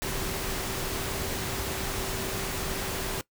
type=tone in noise; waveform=sine; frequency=384.3 Hz; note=G4; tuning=34 cents flat; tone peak=-40 dBFS; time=0.02-3.21 s; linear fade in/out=0 ms; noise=pink; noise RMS=-32 dBFS; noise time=0.02-3.21 s; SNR=-11 dB; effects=noise-tail reverb RT60 0.1 s tail -20 dB re dry